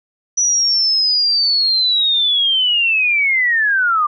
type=linear sweep; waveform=sine; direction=down; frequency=5920 to 1171 Hz; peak=-12 dBFS; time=0.37-4.07 s; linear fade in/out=10 ms; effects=none